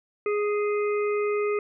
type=harmonic tone; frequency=415.3 Hz; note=G#4; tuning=in tune; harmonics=1 / 3 / 5 / 6; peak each=-23 / -33 / -37 / -39 dBFS; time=0.26-1.59 s; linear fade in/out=2 ms; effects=none